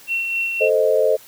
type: tone with tremolo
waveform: sine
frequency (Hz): 2719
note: F7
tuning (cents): -47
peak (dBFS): -18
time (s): 0.07-0.7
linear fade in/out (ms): 50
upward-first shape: sine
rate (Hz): 3.8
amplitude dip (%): 35
type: chord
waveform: sine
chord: A diminished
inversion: none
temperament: equal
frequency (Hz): 440 / 523.3 / 622.3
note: A4 / C5 / Eb5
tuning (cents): 0 / 0 / 0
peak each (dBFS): -18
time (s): 0.6-1.17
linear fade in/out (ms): 20
effects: white hiss -45 dBFS RMS until 1.27 s